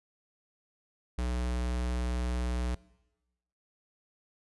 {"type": "tone", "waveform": "square", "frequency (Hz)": 61.1, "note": "B1", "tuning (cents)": -18, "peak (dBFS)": -30, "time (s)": [1.18, 2.75], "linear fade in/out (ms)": 5, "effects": ["noise-tail reverb RT60 1.0 s tail -21 dB re dry", "resampled to 24000 Hz"]}